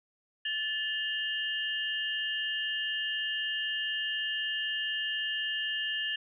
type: tone cluster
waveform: sine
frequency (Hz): 1743 / 2842 / 3130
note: A6 / F7 / G7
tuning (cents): -17 / +30 / -3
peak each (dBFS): -34 / -33 / -38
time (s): 0.45-6.16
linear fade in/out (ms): 5
effects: none

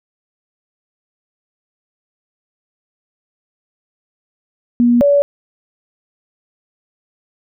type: tone pair in turn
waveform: sine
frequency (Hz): 240 / 570.8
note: B3 / D5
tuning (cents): -49 / -49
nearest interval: octave + minor third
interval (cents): 1500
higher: second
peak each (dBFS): -8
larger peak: neither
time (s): 4.8-5.01 / 5.01-5.22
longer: neither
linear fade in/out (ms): 0
effects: none

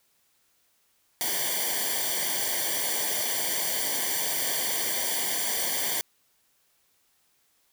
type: noise with comb filter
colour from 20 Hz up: white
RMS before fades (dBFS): -28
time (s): 1.21-6.01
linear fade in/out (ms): 0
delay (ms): 0.76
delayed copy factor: -0.95
effects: white hiss -68 dBFS RMS until 7.72 s

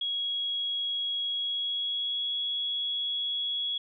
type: tone with pitch glide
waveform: sine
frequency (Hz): 3317 to 3348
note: G#7 to G#7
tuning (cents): -3 to +13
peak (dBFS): -28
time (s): 0.01-3.78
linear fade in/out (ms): 5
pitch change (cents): +16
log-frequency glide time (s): 1.28-2.36
effects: none

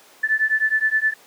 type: beating tone pair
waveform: sine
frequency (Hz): 1747 / 1756.6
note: A6 / A6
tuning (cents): -13 / -3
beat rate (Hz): 9.6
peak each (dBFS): -20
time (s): 0.23-1.14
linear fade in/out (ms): 10
effects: pink hiss -49 dBFS RMS until 1.26 s + high-pass 400 Hz 12 dB/octave

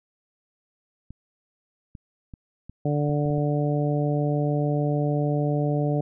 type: clicks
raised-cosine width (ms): 5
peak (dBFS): -27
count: 8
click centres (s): 1.106 / 1.952 / 2.338 / 2.696 / 3.095 / 3.258 / 3.304 / 3.381
type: harmonic tone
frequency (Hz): 146.83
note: D3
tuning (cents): 0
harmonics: 1 / 2 / 3 / 4 / 5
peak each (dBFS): -23 / -28 / -30 / -30 / -34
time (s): 2.85-6.01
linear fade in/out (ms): 5
effects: none

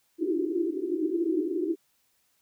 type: band-pass noise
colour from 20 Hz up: pink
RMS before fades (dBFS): -28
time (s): 0.18-1.76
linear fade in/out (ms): 50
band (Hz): 310 to 380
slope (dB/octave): 96
effects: white hiss -70 dBFS RMS until 2.41 s

